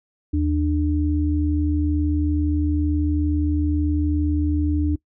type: tone pair together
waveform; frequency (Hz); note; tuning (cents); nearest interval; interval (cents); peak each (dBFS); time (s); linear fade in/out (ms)
sine; 78.9 / 297.9; D#2 / D4; +25 / +25; octave + major seventh; 2300; -20 / -21; 0.33-4.96; 10
effects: noise-tail reverb RT60 0.1 s tail -21 dB re dry